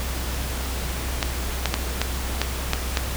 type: clicks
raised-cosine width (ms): 0.2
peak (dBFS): -3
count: 7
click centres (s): 1.228 / 1.657 / 1.741 / 2.016 / 2.416 / 2.734 / 2.972
effects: added 63 Hz sine -27 dBFS peak until 3.16 s + pink hiss -31 dBFS RMS until 3.16 s